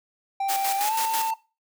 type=tone with pitch glide; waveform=triangle; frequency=784 to 895.4 Hz; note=G5 to A5; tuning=0 to +30 cents; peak=-21 dBFS; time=0.4-1.34 s; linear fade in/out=5 ms; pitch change=+230 cents; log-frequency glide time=0.77-0.94 s
type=noise with tremolo; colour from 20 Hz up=white; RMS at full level=-28 dBFS; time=0.48-1.31 s; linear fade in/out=20 ms; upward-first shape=square; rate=6.1 Hz; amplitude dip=60%
effects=noise-tail reverb RT60 0.3 s tail -19 dB re dry + high-pass 400 Hz 12 dB/octave